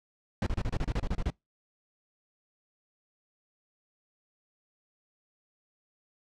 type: noise bursts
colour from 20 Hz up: brown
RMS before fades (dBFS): -29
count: 12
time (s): 0.42-1.302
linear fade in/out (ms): 2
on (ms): 46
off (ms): 30
effects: noise-tail reverb RT60 0.2 s tail -26 dB re dry + low-pass 6000 Hz 12 dB/octave